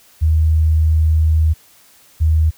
sine tone pair in turn, 78.9 / 78.9 Hz, D#2 / D#2, +25 / +25 cents, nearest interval unison, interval 0 cents, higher neither, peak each -10 dBFS, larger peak neither, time 0.21-1.54 / 2.2-2.51 s, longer first, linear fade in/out 20 ms, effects white hiss -49 dBFS RMS until 2.57 s

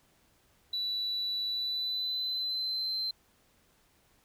sine tone with pitch glide, 3951 to 4102 Hz, B7 to C8, 0 to -35 cents, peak -29 dBFS, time 0.73-3.11 s, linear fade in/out 5 ms, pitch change +65 cents, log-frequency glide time 1.48-2.97 s, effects tanh soft clip ceiling -27 dBFS + pink hiss -67 dBFS RMS until 4.24 s

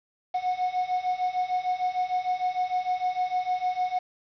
triangle beating tone pair, 728 / 734.6 Hz, F#5 / F#5, -28 / -13 cents, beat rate 6.6 Hz, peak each -27 / -25 dBFS, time 0.34-3.99 s, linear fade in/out 10 ms, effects resampled to 11025 Hz + 8-bit

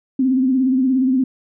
sine tone with vibrato, 260 Hz, C4, 11 cents flat, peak -13 dBFS, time 0.19-1.24 s, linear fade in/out 5 ms, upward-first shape sine, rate 17 Hz, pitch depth 65 cents each way, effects none

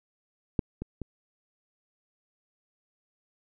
clicks, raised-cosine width 3 ms, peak -11 / -21 / -22 dBFS, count 3, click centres 0.592 / 0.82 / 1.017 s, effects none

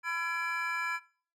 triangle tone cluster, 1004 / 1356 / 1681 / 2343 Hz, B5 / E6 / G#6 / D7, +28 / +49 / +20 / -5 cents, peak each -36 / -36 / -33 / -35 dBFS, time 0.03-1 s, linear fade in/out 50 ms, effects noise-tail reverb RT60 0.5 s tail -23 dB re dry

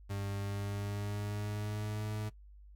40% pulse tone with pitch glide, 99.7 to 106.86 Hz, G2 to G#2, +30 to +50 cents, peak -35 dBFS, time 0.09-2.3 s, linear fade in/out 20 ms, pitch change +120 cents, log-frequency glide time 0.4-2.1 s, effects noise-tail reverb RT60 0.1 s tail -18 dB re dry + added 50 Hz sine -52 dBFS peak until 2.75 s

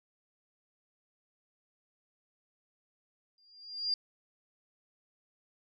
sine tone with exponential growth, 4798 Hz, D8, 36 cents sharp, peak -26 dBFS, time 3.38-3.94 s, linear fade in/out 2 ms, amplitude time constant 120 ms, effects none

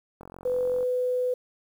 click train, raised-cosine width 1 ms, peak -29 dBFS, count 29, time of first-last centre 0.21-0.829 s, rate 45.2 Hz
sine tone, 500 Hz, B4, 21 cents sharp, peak -23 dBFS, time 0.45-1.34 s, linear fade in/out 5 ms
effects 9-bit

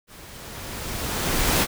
pink noise with level ramp, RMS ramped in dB -45 to -18 dBFS, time 0.07-1.67 s, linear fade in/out 50 ms, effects none

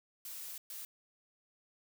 blue noise bursts at uneven times, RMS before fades -45 dBFS, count 2, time 0.25-0.58 / 0.7-0.85 s, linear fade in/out 2 ms, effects none

